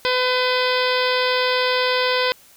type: harmonic tone with a mistuned harmonic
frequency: 504 Hz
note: B4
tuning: 35 cents sharp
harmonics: 1 / 2 / 3 / 4 / 5 / 6 / 7 / 8 / 9 / 10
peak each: -21 / -24 / -26 / -27 / -28 / -29 / -29 / -30 / -31 / -31 dBFS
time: 0.05-2.32 s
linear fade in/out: 0 ms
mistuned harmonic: 6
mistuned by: +68 cents
effects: white hiss -50 dBFS RMS until 2.56 s